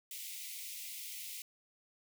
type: high-pass noise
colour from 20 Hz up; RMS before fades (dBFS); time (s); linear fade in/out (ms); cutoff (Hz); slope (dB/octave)
white; -45; 0.11-1.42; 2; 2000; 96
effects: none